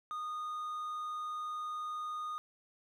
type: tone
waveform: triangle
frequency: 1231 Hz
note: D#6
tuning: 19 cents flat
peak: -35 dBFS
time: 0.11-2.38 s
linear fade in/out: 0 ms
effects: none